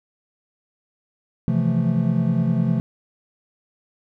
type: chord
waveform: triangle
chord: F major seventh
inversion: second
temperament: equal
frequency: 130.81 / 164.81 / 174.61 / 220 Hz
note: C3 / E3 / F3 / A3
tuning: 0 / 0 / 0 / 0 cents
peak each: -21 dBFS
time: 1.48-2.8 s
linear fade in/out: 0 ms
effects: none